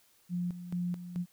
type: tone with tremolo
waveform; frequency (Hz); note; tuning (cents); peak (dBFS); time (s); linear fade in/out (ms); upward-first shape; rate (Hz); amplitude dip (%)
sine; 176.7; F3; +21; -30; 0.29-1.26; 50; square; 2.3; 70
effects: white hiss -66 dBFS RMS until 1.32 s